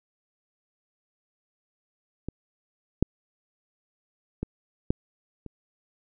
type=clicks; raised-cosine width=3 ms; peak=-19 / -6 / -16 / -9 / -26 dBFS; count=5; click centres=2.286 / 3.026 / 4.43 / 4.905 / 5.463 s; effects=none